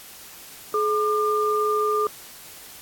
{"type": "tone pair together", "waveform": "sine", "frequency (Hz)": [425.3, 1200], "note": ["G#4", "D6"], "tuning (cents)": [41, 37], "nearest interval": "octave + tritone", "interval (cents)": 1796, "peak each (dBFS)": -22, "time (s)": [0.74, 2.07], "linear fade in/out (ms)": 2, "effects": ["white hiss -43 dBFS RMS until 2.81 s", "AAC 64 kbps"]}